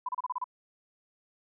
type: tone bursts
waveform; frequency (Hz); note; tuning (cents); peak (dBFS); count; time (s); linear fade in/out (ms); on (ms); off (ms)
sine; 1000; B5; +21; -29; 7; 0.06-0.442; 5; 28; 31
effects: none